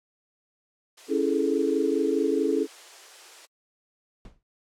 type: high-pass noise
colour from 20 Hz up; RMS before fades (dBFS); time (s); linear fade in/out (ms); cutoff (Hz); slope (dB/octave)
white; -47; 0.97-3.46; 10; 340; 48
type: chord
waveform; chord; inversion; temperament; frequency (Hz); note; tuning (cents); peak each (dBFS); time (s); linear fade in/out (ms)
sine; A major seventh; first; equal; 277.2 / 329.6 / 415.3 / 440; C#4 / E4 / G#4 / A4; 0 / 0 / 0 / 0; -27; 1.08-2.67; 50
type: noise with exponential decay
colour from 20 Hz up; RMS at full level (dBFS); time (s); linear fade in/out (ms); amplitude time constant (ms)
brown; -38; 4.25-4.43; 1; 37
effects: low-pass 8000 Hz 12 dB/octave + AAC 64 kbps